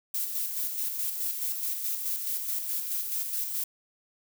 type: noise with tremolo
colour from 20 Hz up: violet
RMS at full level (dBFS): -30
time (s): 0.14-3.64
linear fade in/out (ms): 5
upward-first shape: square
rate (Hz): 4.7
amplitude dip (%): 40
effects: none